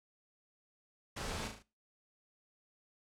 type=noise with echo; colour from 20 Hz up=pink; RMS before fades=-41 dBFS; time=1.16-1.48 s; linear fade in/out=10 ms; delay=37 ms; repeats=4; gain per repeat=-5 dB; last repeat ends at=1.628 s; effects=noise-tail reverb RT60 0.3 s tail -20 dB re dry + low-pass 8000 Hz 12 dB/octave